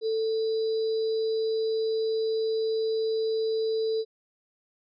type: tone with sample-and-hold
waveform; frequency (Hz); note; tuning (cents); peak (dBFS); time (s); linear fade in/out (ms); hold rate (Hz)
sine; 442.8; A4; +11; -24; 0.01-4.05; 50; 4410
effects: resampled to 16000 Hz